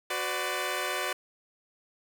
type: chord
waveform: 10% pulse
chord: B minor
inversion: second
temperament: equal with one note detuned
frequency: 370 / 505.7 / 587.3 Hz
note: F#4 / B4 / D5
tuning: 0 / +41 / 0 cents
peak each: -26 / -26 / -25 dBFS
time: 0.1-1.13 s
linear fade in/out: 5 ms
effects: none